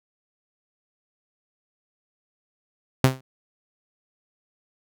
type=tone with exponential decay; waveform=sawtooth; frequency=130.81 Hz; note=C3; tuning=in tune; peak=-7 dBFS; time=3.04-3.21 s; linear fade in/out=2 ms; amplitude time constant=36 ms; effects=none